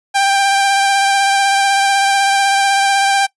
sawtooth tone with vibrato, 790 Hz, G5, 13 cents sharp, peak -7 dBFS, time 0.14-3.27 s, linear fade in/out 20 ms, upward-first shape sine, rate 16 Hz, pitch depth 18 cents each way, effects noise-tail reverb RT60 0.1 s tail -21 dB re dry + resampled to 24000 Hz

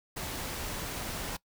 pink noise, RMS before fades -37 dBFS, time 0.16-1.37 s, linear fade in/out 10 ms, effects noise-tail reverb RT60 0.1 s tail -21 dB re dry

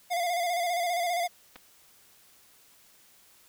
square tone with vibrato, 698.5 Hz, F5, in tune, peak -27 dBFS, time 0.1-1.28 s, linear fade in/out 20 ms, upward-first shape square, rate 15 Hz, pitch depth 44 cents each way
clicks, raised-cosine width 0.3 ms, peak -30 dBFS, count 2, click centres 1.558 / 1.562 s
effects white hiss -59 dBFS RMS until 3.48 s

